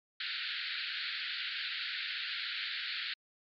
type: band-pass noise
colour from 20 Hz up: white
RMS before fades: -38 dBFS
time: 0.2-3.14 s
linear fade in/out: 5 ms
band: 1400 to 4500 Hz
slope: 96 dB/octave
effects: MP3 64 kbps